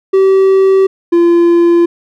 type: tone pair in turn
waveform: triangle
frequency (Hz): 384.6 / 342.6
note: G4 / F4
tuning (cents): -33 / -33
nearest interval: major second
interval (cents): 200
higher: first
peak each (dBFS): -3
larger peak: neither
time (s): 0.13-0.87 / 1.12-1.86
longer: neither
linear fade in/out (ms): 10
effects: none